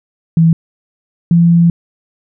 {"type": "tone pair in turn", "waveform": "sine", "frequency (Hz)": [164.2, 169.89], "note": ["E3", "F3"], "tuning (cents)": [-6, -47], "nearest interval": "minor second", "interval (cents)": 59, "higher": "second", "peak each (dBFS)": -5, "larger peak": "neither", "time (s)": [[0.37, 0.53], [1.31, 1.7]], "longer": "second", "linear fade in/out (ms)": 2, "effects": []}